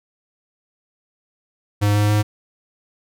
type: tone with pitch steps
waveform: square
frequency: 103.1 / 104.12 / 105.14 Hz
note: G#2 / G#2 / G#2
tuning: -12 / +5 / +22 cents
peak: -15 dBFS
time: 1.81-2.23 s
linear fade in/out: 20 ms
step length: 140 ms
effects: none